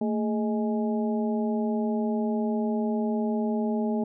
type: harmonic tone with a mistuned harmonic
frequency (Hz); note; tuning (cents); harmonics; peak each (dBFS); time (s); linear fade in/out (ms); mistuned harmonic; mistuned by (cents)
208.8; G#3; +10; 1 / 2 / 3 / 4; -25 / -31 / -35 / -37; 0.01-4.04; 5; 1; +120
effects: none